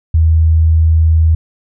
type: tone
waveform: sine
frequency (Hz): 80.4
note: E2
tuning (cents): -43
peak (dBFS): -6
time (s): 0.14-1.35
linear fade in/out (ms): 5
effects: none

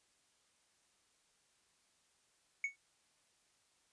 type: tone with exponential decay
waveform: triangle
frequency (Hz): 2219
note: C#7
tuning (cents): +1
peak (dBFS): -29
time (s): 2.64-2.76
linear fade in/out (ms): 2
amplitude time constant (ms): 25
effects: white hiss -74 dBFS RMS until 3.92 s + resampled to 22050 Hz

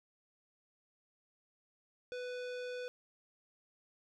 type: tone with low-pass filter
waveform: square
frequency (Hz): 496.4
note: B4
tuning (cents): +9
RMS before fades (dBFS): -42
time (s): 2.12-2.88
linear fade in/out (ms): 0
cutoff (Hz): 4400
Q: 0.96
effects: none

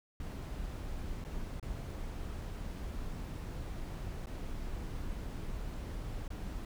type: noise with dropouts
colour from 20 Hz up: brown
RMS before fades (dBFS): -40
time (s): 0.2-6.65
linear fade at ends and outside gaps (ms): 2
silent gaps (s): 1.241-1.248 / 1.598-1.627 / 4.259-4.269 / 6.28-6.303
effects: none

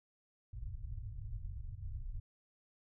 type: low-pass noise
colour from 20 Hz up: pink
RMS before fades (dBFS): -43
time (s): 0.53-2.2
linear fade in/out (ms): 5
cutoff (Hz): 120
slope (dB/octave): 48
effects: none

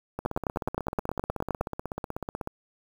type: two click trains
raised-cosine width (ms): 1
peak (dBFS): -12 / -18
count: 14 / 38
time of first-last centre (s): 0.26-1.611 / 0.19-2.474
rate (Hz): 9.62 / 16.2
effects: 7-bit

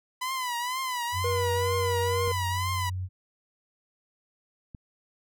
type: tone with vibrato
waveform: sawtooth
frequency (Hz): 1000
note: B5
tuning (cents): +21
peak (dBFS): -25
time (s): 0.21-2.9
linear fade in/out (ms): 10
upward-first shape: triangle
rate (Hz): 2.1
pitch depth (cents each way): 110
type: tone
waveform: sine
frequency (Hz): 92.5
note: F#2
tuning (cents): 0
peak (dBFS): -29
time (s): 1.12-3.09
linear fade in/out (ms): 50
type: tone with pitch glide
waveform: triangle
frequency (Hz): 481.6 to 476.9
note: B4 to A#4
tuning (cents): -44 to +39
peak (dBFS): -25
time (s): 1.24-2.32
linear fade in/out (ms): 5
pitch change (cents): -17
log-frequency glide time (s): 1.59-1.87
type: clicks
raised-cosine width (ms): 5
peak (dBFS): -30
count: 2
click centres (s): 2.277 / 4.748
effects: none

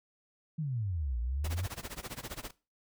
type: exponential two-way sweep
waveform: sine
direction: down then up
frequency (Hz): 164.81 to 56.7 to 97.6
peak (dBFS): -31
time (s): 0.58-1.67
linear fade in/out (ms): 10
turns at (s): 1.19
type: noise with tremolo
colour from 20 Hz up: pink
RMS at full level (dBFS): -39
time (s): 1.44-2.51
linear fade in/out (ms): 5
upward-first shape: sine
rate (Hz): 15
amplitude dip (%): 95
effects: noise-tail reverb RT60 0.3 s tail -19 dB re dry

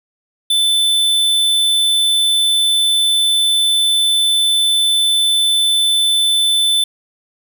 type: tone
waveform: square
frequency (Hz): 3520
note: A7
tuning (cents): 0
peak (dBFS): -12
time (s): 0.5-6.84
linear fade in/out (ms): 5
effects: none

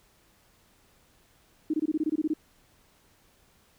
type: tone bursts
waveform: sine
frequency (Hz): 310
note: D#4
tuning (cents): -6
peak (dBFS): -23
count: 11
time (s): 1.7-2.337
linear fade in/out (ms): 5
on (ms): 37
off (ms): 23
effects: pink hiss -63 dBFS RMS until 3.78 s

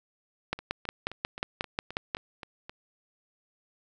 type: two click trains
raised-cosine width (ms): 0.3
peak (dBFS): -24 / -12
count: 9 / 10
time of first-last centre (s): 0.59-2.695 / 0.53-2.149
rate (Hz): 3.8 / 5.56
effects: none

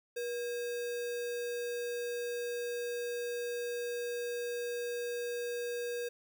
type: tone with sample-and-hold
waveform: sine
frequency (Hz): 480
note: B4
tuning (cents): -49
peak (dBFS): -34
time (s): 0.16-6.09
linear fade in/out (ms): 10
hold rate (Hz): 2100
effects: none

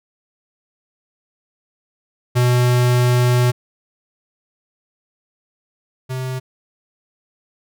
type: tone pair in turn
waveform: square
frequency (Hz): 123.47 / 129.39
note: B2 / C3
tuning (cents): 0 / -19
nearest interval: minor second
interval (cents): 81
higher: second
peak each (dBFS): -13 / -23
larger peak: first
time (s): 2.35-3.52 / 6.09-6.4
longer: first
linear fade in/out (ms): 20
effects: none

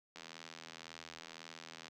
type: click train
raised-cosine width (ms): 0.2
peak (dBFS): -30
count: 142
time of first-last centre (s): 0.16-1.882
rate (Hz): 81.9
effects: high-pass 150 Hz 12 dB/octave

